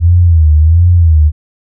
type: tone with vibrato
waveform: sine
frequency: 82 Hz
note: E2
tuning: 9 cents flat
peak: -3 dBFS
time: 0-1.32 s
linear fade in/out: 50 ms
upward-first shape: sine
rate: 1.4 Hz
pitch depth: 130 cents each way
effects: none